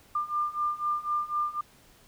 sine beating tone pair, 1195 / 1199 Hz, D6 / D6, +30 / +36 cents, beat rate 4 Hz, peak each -31 / -29 dBFS, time 0.15-1.61 s, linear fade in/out 5 ms, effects pink hiss -58 dBFS RMS until 2.07 s

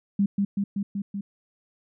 sine tone with echo, 200 Hz, G3, 35 cents sharp, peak -18 dBFS, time 0.19-0.26 s, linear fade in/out 5 ms, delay 190 ms, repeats 5, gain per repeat -2 dB, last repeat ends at 1.21 s, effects none

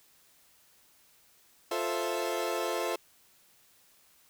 30% pulse chord, F major seventh, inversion none, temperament equal, 349.2 / 440 / 523.3 / 659.3 Hz, F4 / A4 / C5 / E5, 0 / 0 / 0 / 0 cents, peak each -33 dBFS, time 1.71-2.96 s, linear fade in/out 5 ms, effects white hiss -63 dBFS RMS until 4.29 s

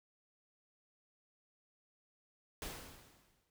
pink noise with exponential decay, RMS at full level -42 dBFS, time 2.62-3.5 s, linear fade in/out 1 ms, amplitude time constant 190 ms, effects none

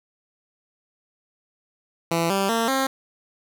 10% pulse tone with pitch steps, 167.3 / 195.54 / 228.5 / 267.1 Hz, E3 / G3 / A#3 / C4, +26 / -4 / -34 / +36 cents, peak -12 dBFS, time 2.11-2.87 s, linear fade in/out 5 ms, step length 190 ms, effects none

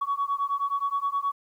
sine beating tone pair, 1118 / 1127.5 Hz, C#6 / C#6, +14 / +29 cents, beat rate 9.5 Hz, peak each -27 / -27 dBFS, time 0.01-1.32 s, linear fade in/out 10 ms, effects tanh soft clip ceiling -18 dBFS + 10-bit

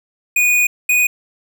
square tone pair in turn, 2465 / 2478 Hz, D#7 / D#7, -17 / -8 cents, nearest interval unison, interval 9 cents, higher second, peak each -12 / -12 dBFS, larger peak neither, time 0.36-0.67 / 0.89-1.07 s, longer first, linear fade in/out 5 ms, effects none

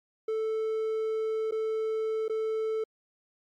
triangle tone with dropouts, 440 Hz, A4, in tune, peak -25 dBFS, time 0.28-2.84 s, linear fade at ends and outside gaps 5 ms, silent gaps 1.511-1.521 / 2.282-2.296 s, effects MP3 96 kbps

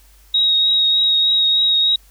sine tone with vibrato, 3782 Hz, A#7, 24 cents sharp, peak -12 dBFS, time 0.34-1.96 s, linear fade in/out 5 ms, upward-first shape triangle, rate 3.3 Hz, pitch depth 18 cents each way, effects added 50 Hz sine -47 dBFS peak until 2.1 s + white hiss -53 dBFS RMS until 2.1 s

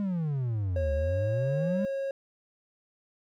triangle exponential two-way sweep, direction down then up, 207.8 to 71.2 to 207.8 Hz, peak -25 dBFS, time 0-1.85 s, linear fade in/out 0 ms, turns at 0.93 s
triangle tone, 545 Hz, C#5, 29 cents flat, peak -27 dBFS, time 0.76-2.11 s, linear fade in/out 2 ms
effects none

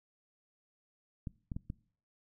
clicks, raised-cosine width 5 ms, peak -26 dBFS, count 4, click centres 1.272 / 1.518 / 1.565 / 1.701 s, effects noise-tail reverb RT60 0.5 s tail -22 dB re dry

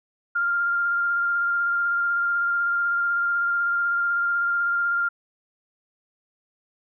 sine tone with vibrato, 1396.9 Hz, F6, in tune, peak -20 dBFS, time 0.35-5.09 s, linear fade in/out 10 ms, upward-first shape square, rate 16 Hz, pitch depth 10 cents each way, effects none

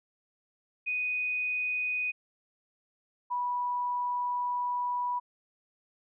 sine tone pair in turn, 2489 / 980.1 Hz, D#7 / B5, 0 / -13 cents, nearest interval octave + major third, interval 1613 cents, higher first, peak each -28 dBFS, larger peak neither, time 0.86-2.12 / 3.3-5.2 s, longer second, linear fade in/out 20 ms, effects none

